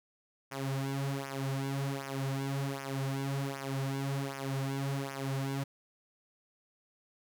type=tone with flanger; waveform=sawtooth; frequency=136.8 Hz; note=C#3; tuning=23 cents flat; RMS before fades=-35 dBFS; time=0.51-5.64 s; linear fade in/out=10 ms; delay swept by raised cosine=0.24 to 5.74 ms; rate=1.3 Hz; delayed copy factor=-0.85; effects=none